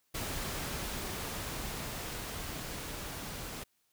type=noise with level ramp; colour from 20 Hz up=pink; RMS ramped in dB=-37 to -42 dBFS; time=0.14-3.64 s; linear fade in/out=10 ms; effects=white hiss -75 dBFS RMS until 3.92 s